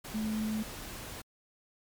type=tone in noise; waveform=sine; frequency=216.9 Hz; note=A3; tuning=25 cents flat; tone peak=-30 dBFS; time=0.14-0.63 s; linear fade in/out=10 ms; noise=pink; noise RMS=-43 dBFS; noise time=0.04-1.22 s; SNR=+10 dB; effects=MP3 96 kbps